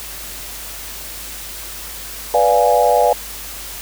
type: chord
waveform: sine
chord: B diminished seventh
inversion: none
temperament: equal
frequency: 493.9 / 587.3 / 698.5 / 830.6 Hz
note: B4 / D5 / F5 / Ab5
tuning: 0 / 0 / 0 / 0 cents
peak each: -16 dBFS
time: 2.34-3.13 s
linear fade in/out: 2 ms
effects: added 50 Hz sine -38 dBFS peak until 3.81 s + white hiss -31 dBFS RMS until 3.81 s